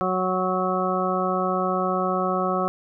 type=harmonic tone; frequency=185 Hz; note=F#3; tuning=in tune; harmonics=1 / 2 / 3 / 4 / 6 / 7; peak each=-28 / -28 / -28 / -28 / -28 / -28 dBFS; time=0.01-2.68 s; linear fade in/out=0 ms; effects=none